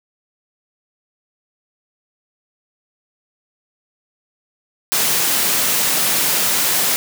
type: high-pass noise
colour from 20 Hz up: white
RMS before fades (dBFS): -17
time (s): 4.92-6.96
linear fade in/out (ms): 0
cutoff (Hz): 120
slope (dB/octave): 24
effects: none